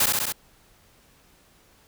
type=noise with echo; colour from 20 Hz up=white; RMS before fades=-20 dBFS; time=0-0.06 s; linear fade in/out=5 ms; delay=66 ms; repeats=4; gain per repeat=-2 dB; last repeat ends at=0.324 s; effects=pink hiss -58 dBFS RMS until 1.87 s